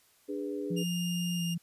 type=chord; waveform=sine; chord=G# diminished; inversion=second; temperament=equal with one note detuned; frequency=293.7 / 409.8 / 493.9 Hz; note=D4 / G#4 / B4; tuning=0 / -23 / 0 cents; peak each=-36 / -36 / -41 dBFS; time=0.28-0.84 s; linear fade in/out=20 ms
type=tone with pitch glide; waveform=sine; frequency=174.61 to 169.93 Hz; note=F3 to F3; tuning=0 to -47 cents; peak=-30 dBFS; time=0.7-1.58 s; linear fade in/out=10 ms; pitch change=-47 cents; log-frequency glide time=1.36-1.43 s
type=tone; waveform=sawtooth; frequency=2821 Hz; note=F7; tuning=17 cents sharp; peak=-33 dBFS; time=0.76-1.55 s; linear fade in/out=20 ms
effects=white hiss -65 dBFS RMS until 1.62 s + resampled to 32000 Hz